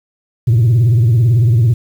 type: tone with vibrato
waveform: sine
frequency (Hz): 116.54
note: A#2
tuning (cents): 0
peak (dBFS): -5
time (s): 0.47-1.74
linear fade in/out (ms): 10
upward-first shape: triangle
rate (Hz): 18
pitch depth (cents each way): 200
effects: tanh soft clip ceiling -6 dBFS + 7-bit